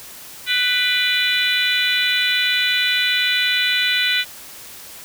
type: harmonic tone with a mistuned harmonic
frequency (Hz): 496.4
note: B4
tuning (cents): +9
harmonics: 3 / 4 / 5 / 6 / 7 / 8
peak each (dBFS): -23 / -23 / -23 / -23 / -23 / -23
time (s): 0.46-4.25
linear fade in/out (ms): 50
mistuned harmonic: 5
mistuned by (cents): -47
effects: white hiss -38 dBFS RMS until 5.04 s